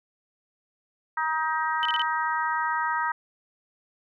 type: harmonic tone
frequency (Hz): 315.5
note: D#4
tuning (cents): +24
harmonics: 3 / 4 / 5 / 6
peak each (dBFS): -27 / -29 / -31 / -33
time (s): 1.17-3.12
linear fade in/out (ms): 5
type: tone bursts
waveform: sine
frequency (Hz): 3023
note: F#7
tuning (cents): +36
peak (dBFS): -24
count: 4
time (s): 1.83-2.018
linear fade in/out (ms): 0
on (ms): 23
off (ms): 32
effects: none